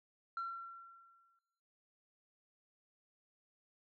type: tone with exponential decay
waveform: sine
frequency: 1361 Hz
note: F6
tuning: 45 cents flat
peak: -34 dBFS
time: 0.37-1.39 s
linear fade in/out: 2 ms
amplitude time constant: 220 ms
effects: noise-tail reverb RT60 1.0 s tail -17 dB re dry + tanh soft clip ceiling -35 dBFS